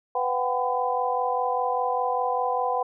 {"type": "tone cluster", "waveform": "sine", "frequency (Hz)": [499.7, 734, 779, 1008], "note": ["B4", "F#5", "G5", "B5"], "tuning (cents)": [20, -14, -11, 35], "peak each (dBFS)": -28, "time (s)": [0.15, 2.83], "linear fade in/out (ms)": 5, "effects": []}